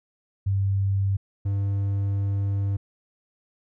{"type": "tone pair in turn", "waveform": ["sine", "triangle"], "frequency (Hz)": [98, 99.37], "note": ["G2", "G2"], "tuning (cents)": [0, 24], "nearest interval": "unison", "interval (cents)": 24, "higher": "second", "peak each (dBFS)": -20, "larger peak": "neither", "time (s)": [[0.46, 1.17], [1.45, 2.77]], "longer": "second", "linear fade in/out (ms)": 10, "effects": []}